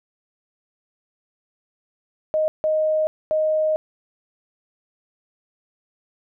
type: tone bursts at uneven times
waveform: sine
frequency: 622.3 Hz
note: D#5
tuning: in tune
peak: -17 dBFS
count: 3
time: 2.34-2.48 / 2.64-3.07 / 3.31-3.76 s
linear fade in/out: 0 ms
effects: none